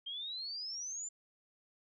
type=exponential sweep; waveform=sine; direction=up; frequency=3160 to 7250 Hz; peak=-39 dBFS; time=0.06-1.09 s; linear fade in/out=10 ms; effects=none